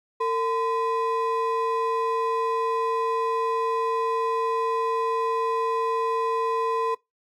triangle ring-modulated tone, 736 Hz, F#5, 9 cents flat, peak -17 dBFS, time 0.2-6.95 s, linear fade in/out 10 ms, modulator 282 Hz, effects noise-tail reverb RT60 0.2 s tail -24 dB re dry + AAC 64 kbps

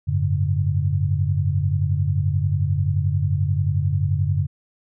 sine chord, F# suspended second, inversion none, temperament equal with one note detuned, 92.5 / 103.83 / 142.16 Hz, F#2 / G#2 / C#3, 0 / 0 / +44 cents, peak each -21 / -24 / -22 dBFS, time 0.07-4.47 s, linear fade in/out 20 ms, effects none

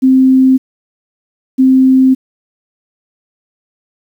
sine tone pair in turn, 261.6 / 261.6 Hz, C4 / C4, 0 / 0 cents, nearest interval unison, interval 0 cents, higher neither, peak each -4 dBFS, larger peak neither, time 0.02-0.58 / 1.58-2.15 s, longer second, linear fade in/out 20 ms, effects 7-bit

